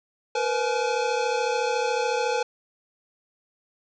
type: tone cluster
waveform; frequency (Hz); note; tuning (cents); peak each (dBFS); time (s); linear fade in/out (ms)
square; 470.1 / 504 / 848; A#4 / B4 / G#5; +15 / +35 / +36; -28; 0.35-2.43; 5
effects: resampled to 16000 Hz + 10-bit